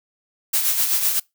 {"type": "noise with tremolo", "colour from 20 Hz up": "blue", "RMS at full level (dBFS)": -18, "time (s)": [0.53, 1.2], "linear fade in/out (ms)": 10, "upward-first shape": "sine", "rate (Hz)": 7.9, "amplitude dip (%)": 50, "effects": ["noise-tail reverb RT60 0.2 s tail -25 dB re dry"]}